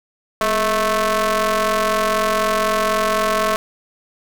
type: ring-modulated tone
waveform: sawtooth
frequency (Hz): 222.5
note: A3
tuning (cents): +20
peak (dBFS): -9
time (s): 0.41-3.56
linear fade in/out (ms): 0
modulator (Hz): 868
effects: none